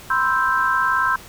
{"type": "chord", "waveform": "sine", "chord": "C major seventh", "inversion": "third", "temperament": "equal", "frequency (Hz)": [987.8, 1046.5, 1318.5, 1568], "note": ["B5", "C6", "E6", "G6"], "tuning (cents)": [0, 0, 0, 0], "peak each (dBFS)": [-26, -21, -22, -20], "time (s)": [0.1, 1.16], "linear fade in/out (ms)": 5, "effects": ["pink hiss -41 dBFS RMS until 1.28 s"]}